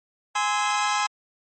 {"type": "chord", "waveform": "sawtooth", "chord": "Ab augmented", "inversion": "none", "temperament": "just", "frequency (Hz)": [830.6, 1038.3, 1297.8], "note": ["Ab5", "C6", "E6"], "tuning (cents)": [0, -14, -27], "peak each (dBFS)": [-21, -22, -24], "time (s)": [0.35, 1.07], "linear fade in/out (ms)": 10, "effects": ["MP3 32 kbps"]}